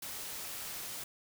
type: noise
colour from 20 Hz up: white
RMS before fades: -42 dBFS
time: 0.02-1.04 s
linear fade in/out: 5 ms
effects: none